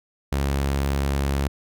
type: tone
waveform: sawtooth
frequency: 69.3 Hz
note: C#2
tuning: in tune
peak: -17 dBFS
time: 0.32-1.48 s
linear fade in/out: 5 ms
effects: none